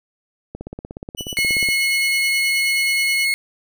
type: click train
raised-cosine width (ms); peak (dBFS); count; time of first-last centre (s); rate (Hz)
2; -17; 20; 0.55-1.688; 16.7
type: tone with tremolo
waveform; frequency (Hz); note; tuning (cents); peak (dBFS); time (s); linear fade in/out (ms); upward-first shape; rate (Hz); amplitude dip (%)
sawtooth; 2960; F#7; 0; -22; 1.17-3.26; 20; sine; 9.4; 80
type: tone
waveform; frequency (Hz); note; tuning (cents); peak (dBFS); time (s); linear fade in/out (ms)
35% pulse; 2171; C#7; -37; -15; 1.37-3.34; 0
effects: none